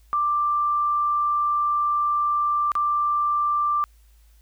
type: tone with dropouts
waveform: sine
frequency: 1180 Hz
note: D6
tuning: 8 cents sharp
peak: -19 dBFS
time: 0.13-3.84 s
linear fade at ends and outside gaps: 0 ms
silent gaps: 2.718-2.753 s
effects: added 54 Hz sine -51 dBFS peak until 4.41 s + white hiss -64 dBFS RMS until 4.41 s